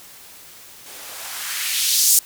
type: noise with band-pass filter sweep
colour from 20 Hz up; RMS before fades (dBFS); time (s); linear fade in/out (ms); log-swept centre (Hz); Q
violet; -21; 0.86-2.19; 2; 300 to 7600; 1.4
effects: white hiss -43 dBFS RMS until 2.25 s